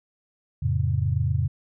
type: chord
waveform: sine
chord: F augmented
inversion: none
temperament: just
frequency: 87.31 / 109.13 / 136.42 Hz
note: F2 / A2 / C#3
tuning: 0 / -14 / -27 cents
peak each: -25 dBFS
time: 0.62-1.48 s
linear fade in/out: 10 ms
effects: none